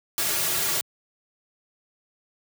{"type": "noise with comb filter", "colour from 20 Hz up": "white", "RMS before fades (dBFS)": -25, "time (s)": [0.18, 0.81], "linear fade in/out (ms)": 0, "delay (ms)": 3.9, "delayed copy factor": -0.85, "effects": ["high-pass 100 Hz 12 dB/octave"]}